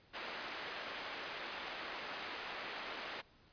white band-pass noise, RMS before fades -45 dBFS, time 0.13-3.22 s, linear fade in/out 20 ms, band 320 to 2600 Hz, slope 12 dB/octave, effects pink hiss -66 dBFS RMS until 3.52 s + resampled to 11025 Hz

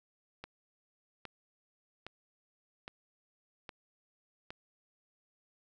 click train, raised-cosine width 0.3 ms, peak -27 dBFS, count 6, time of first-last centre 0.44-4.505 s, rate 1.23 Hz, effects none

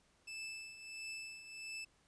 sawtooth tone with tremolo, 2632 Hz, E7, 3 cents flat, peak -39 dBFS, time 0.27-1.85 s, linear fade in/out 10 ms, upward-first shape triangle, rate 1.5 Hz, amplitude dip 70%, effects pink hiss -72 dBFS RMS until 2.07 s + resampled to 22050 Hz

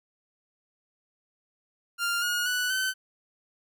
sawtooth tone with pitch steps, 1396.9 / 1438.7 / 1481.7 / 1526 Hz, F6 / F#6 / F#6 / G6, 0 / -49 / +2 / -47 cents, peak -22 dBFS, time 1.98-2.94 s, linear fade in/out 50 ms, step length 240 ms, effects none

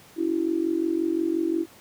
sine tone with amplitude modulation, 330.6 Hz, E4, 5 cents sharp, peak -18 dBFS, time 0.16-1.66 s, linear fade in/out 50 ms, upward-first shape sine, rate 45.7 Hz, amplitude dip 85%, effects pink hiss -51 dBFS RMS until 1.8 s + high-pass 100 Hz 12 dB/octave

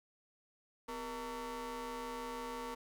25% pulse ring-modulated tone, 220 Hz, A3, in tune, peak -34 dBFS, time 0.88-2.75 s, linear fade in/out 10 ms, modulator 693 Hz, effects none

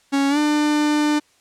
45% pulse tone with pitch glide, 277.2 to 298.8 Hz, C#4 to D4, 0 to +30 cents, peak -16 dBFS, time 0.12-1.2 s, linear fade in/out 20 ms, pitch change +130 cents, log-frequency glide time 0.29-0.38 s, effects white hiss -58 dBFS RMS until 1.4 s + low-pass 8000 Hz 12 dB/octave

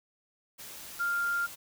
sine tone in noise, 1396.9 Hz, F6, in tune, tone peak -27 dBFS, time 0.99-1.47 s, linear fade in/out 20 ms, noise white, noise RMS -45 dBFS, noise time 0.58-1.56 s, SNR +15 dB, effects none

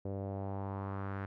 sawtooth tone with low-pass filter sweep, 98 Hz, G2, in tune, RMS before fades -39 dBFS, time 0.05-1.26 s, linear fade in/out 5 ms, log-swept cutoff 520 to 1600 Hz, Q 2.5, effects none

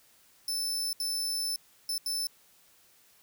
sawtooth tone bursts at uneven times, 5280 Hz, E8, 2 cents sharp, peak -27 dBFS, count 4, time 0.48-0.93 / 1-1.56 / 1.89-1.98 / 2.06-2.27 s, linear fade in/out 2 ms, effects white hiss -62 dBFS RMS until 3.22 s

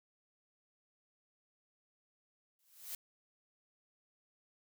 blue noise with exponential growth, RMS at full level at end -40 dBFS, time 2.59-2.95 s, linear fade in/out 2 ms, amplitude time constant 78 ms, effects none

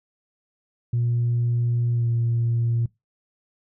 sine tone with pitch glide, 119.3 to 117.05 Hz, A#2 to A#2, +41 to +8 cents, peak -18 dBFS, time 0.93-2.86 s, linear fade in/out 5 ms, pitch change -33 cents, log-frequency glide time 1.93-2.07 s, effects noise-tail reverb RT60 0.2 s tail -23 dB re dry + tanh soft clip ceiling -16 dBFS

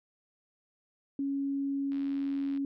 sine tone, 277.2 Hz, C#4, in tune, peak -29 dBFS, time 1.19-2.65 s, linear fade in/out 2 ms
click train, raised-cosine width 0.3 ms, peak -37 dBFS, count 54, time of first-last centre 1.92-2.574 s, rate 81 Hz
effects none

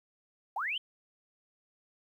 sine linear sweep, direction up, 698.5 to 3177 Hz, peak -31 dBFS, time 0.56-0.78 s, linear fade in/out 5 ms, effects 11-bit

